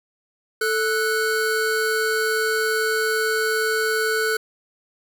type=tone pair together; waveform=square; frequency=440 / 1478.4 Hz; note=A4 / F#6; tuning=0 / -2 cents; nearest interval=octave + major sixth; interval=2098 cents; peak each=-23 dBFS; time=0.61-4.37 s; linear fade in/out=5 ms; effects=none